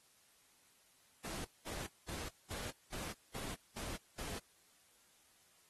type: noise bursts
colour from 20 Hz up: pink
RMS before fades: -45 dBFS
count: 8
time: 1.24-4.39 s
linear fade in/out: 10 ms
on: 210 ms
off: 210 ms
effects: white hiss -69 dBFS RMS until 5.69 s + AAC 32 kbps